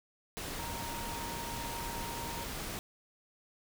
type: tone in noise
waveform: sine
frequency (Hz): 932.3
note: A#5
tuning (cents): 0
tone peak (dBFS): -42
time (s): 0.59-2.44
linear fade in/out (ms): 0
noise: pink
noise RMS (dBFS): -40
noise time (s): 0.37-2.79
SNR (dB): -5
effects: none